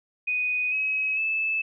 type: tone with pitch steps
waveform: sine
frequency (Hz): 2489 / 2553 / 2619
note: D#7 / D#7 / E7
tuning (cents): 0 / +44 / -12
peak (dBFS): -23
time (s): 0.27-1.62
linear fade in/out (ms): 10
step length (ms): 450
effects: none